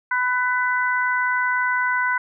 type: harmonic tone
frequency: 499.1 Hz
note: B4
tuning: 18 cents sharp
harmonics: 2 / 3 / 4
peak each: -23 / -21 / -26 dBFS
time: 0.11-2.18 s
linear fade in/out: 5 ms
effects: none